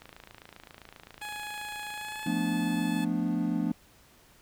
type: click train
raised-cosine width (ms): 0.3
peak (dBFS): -30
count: 63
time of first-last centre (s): 0.02-2.266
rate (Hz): 27.6
type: tone with pitch glide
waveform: 15% pulse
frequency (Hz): 839 to 864.6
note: G#5 to A5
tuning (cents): +17 to -31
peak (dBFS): -30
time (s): 1.21-3.05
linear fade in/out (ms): 10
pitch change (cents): +52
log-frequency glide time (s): 1.92-2.35
type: chord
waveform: triangle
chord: B half-diminished seventh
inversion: second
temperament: equal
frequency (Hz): 174.61 / 220 / 246.9 / 293.7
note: F3 / A3 / B3 / D4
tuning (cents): 0 / 0 / 0 / 0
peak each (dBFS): -30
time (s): 2.26-3.72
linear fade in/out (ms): 5
effects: pink hiss -59 dBFS RMS until 4.41 s